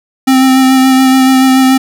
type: tone with vibrato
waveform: square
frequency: 262.2 Hz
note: C4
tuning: 4 cents sharp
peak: -5 dBFS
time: 0.27-1.78 s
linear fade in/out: 10 ms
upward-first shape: sine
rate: 7 Hz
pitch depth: 17 cents each way
effects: none